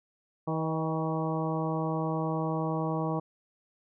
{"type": "harmonic tone with a mistuned harmonic", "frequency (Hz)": 160, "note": "D#3", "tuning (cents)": 49, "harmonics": [1, 2, 3, 4, 5, 6, 7], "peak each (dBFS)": [-31, -34, -36, -37, -38, -39, -39], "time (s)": [0.47, 3.2], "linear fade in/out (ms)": 10, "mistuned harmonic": 4, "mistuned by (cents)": -28, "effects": []}